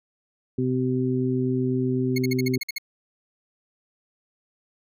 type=harmonic tone; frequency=128 Hz; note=C3; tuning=38 cents flat; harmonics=1 / 2 / 3; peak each=-26 / -24 / -27 dBFS; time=0.58-2.58 s; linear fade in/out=5 ms
type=tone bursts; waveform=25% pulse; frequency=2174 Hz; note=C#7; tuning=34 cents flat; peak=-23 dBFS; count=9; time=2.16-2.783 s; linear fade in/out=5 ms; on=23 ms; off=52 ms
effects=none